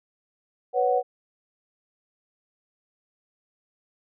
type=chord; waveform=sine; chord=B suspended second; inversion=none; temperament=equal with one note detuned; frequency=493.9 / 554.4 / 742.6 Hz; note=B4 / C#5 / F#5; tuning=0 / 0 / +6 cents; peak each=-23 / -26 / -23 dBFS; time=0.73-1.03 s; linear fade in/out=50 ms; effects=none